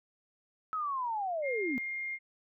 sine linear sweep, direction down, 1300 to 232.1 Hz, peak -31 dBFS, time 0.73-1.78 s, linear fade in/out 0 ms
sine tone, 2121 Hz, C7, 23 cents sharp, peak -34 dBFS, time 1.42-2.19 s, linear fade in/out 50 ms
effects none

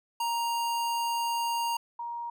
square / sine tone pair in turn, 935 / 942.6 Hz, A#5 / A#5, +5 / +19 cents, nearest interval unison, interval 14 cents, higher second, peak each -28 / -33 dBFS, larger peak first, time 0.2-1.77 / 1.99-2.3 s, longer first, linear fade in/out 5 ms, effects none

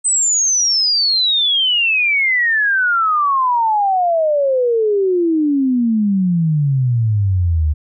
sine exponential sweep, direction down, 8260 to 73.42 Hz, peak -12 dBFS, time 0.04-7.74 s, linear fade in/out 20 ms, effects none

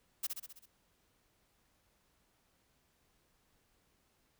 blue noise with echo, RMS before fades -35 dBFS, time 0.23-0.27 s, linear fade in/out 10 ms, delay 65 ms, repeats 6, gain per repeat -4 dB, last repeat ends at 0.66 s, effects pink hiss -74 dBFS RMS until 4.39 s

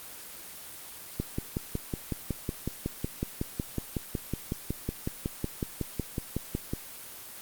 click train, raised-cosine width 3 ms, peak -16 dBFS, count 31, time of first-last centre 1.2-6.735 s, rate 5.42 Hz, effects white hiss -44 dBFS RMS until 7.41 s + Opus 24 kbps

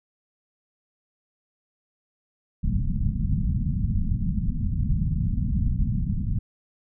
pink low-pass noise, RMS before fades -24 dBFS, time 2.63-6.39 s, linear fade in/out 10 ms, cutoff 220 Hz, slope 48 dB/octave, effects none

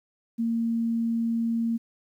sine tone, 230 Hz, A#3, 23 cents flat, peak -23 dBFS, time 0.38-1.78 s, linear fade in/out 20 ms, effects 10-bit

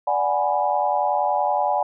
sine chord, G# half-diminished seventh, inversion second, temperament equal, 587.3 / 740 / 830.6 / 987.8 Hz, D5 / F#5 / G#5 / B5, 0 / 0 / 0 / 0 cents, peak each -25 / -23 / -22 / -27 dBFS, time 0.07-1.83 s, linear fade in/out 5 ms, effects none

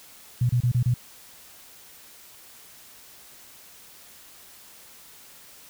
sine tone bursts, 122.3 Hz, B2, 16 cents flat, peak -18 dBFS, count 5, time 0.41-0.941 s, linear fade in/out 5 ms, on 83 ms, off 29 ms, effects white hiss -49 dBFS RMS until 5.69 s

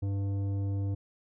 sine tone with tanh clipping, 99 Hz, G2, 18 cents sharp, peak -30 dBFS, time 0.02-0.95 s, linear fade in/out 10 ms, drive 11 dB, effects none

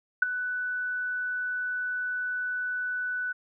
sine tone with ADSR envelope, 1490 Hz, F#6, 12 cents sharp, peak -14 dBFS, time 0.22-3.33 s, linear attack 6 ms, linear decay 11 ms, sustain -14 dB, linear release 15 ms, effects none

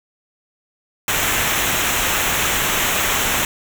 pink noise with comb filter, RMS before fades -19 dBFS, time 1.08-3.45 s, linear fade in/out 2 ms, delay 0.21 ms, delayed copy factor -0.65, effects none

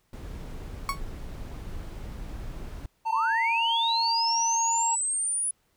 brown noise, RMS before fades -37 dBFS, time 0.13-2.86 s, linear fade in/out 2 ms
35% pulse tone with exponential decay, 1108.7 Hz, C#6, in tune, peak -21 dBFS, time 0.89-1.01 s, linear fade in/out 1 ms, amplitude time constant 25 ms
triangle tone with pitch glide, 899 to 919 Hz, A5 to A#5, +37 to -25 cents, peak -23 dBFS, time 3.05-4.96 s, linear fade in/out 20 ms, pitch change +38 cents, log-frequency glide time 3.23-3.5 s
sine linear sweep, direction up, 835 to 9956 Hz, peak -25 dBFS, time 3.1-5.51 s, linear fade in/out 5 ms
effects pink hiss -70 dBFS RMS until 5.76 s

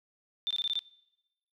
sine tone bursts, 3568 Hz, A7, 23 cents sharp, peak -28 dBFS, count 6, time 0.47-0.791 s, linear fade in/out 0 ms, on 36 ms, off 21 ms, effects noise-tail reverb RT60 0.9 s tail -22 dB re dry

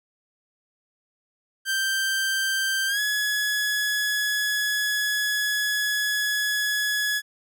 sawtooth tone with pitch glide, 1568 to 1690.3 Hz, G6 to G#6, 0 to +30 cents, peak -19 dBFS, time 1.65-7.22 s, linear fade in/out 50 ms, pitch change +130 cents, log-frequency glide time 2.87-3 s, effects none

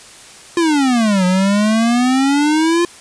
square exponential two-way sweep, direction down then up, 350 to 180 to 350 Hz, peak -12 dBFS, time 0.57-2.85 s, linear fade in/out 2 ms, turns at 1.25 s, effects white hiss -39 dBFS RMS until 3 s + resampled to 22050 Hz

